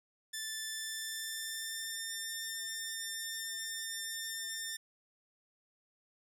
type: tone with pitch glide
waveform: 10% pulse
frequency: 1760 to 1801.1 Hz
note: A6 to A6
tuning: 0 to +40 cents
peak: -29 dBFS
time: 0.33-4.77 s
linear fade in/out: 10 ms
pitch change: +40 cents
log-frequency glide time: 0.69-2.08 s
effects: none